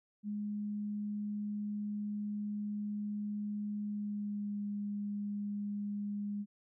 sine tone with pitch glide, 207.7 to 204.8 Hz, G#3 to G#3, 0 to -24 cents, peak -35 dBFS, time 0.23-6.46 s, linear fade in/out 50 ms, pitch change -24 cents, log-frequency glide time 3.83-4.62 s, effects none

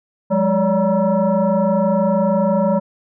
sine tone with frequency modulation, 179.4 Hz, F3, 47 cents sharp, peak -13 dBFS, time 0.3-2.8 s, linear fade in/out 20 ms, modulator 385 Hz, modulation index 1.7, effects none

